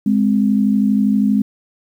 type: tone pair together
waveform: sine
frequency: 207.5 / 260 Hz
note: G#3 / C4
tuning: -1 / -11 cents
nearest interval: major third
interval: 390 cents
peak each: -13 / -17 dBFS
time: 0.06-1.42 s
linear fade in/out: 5 ms
effects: 8-bit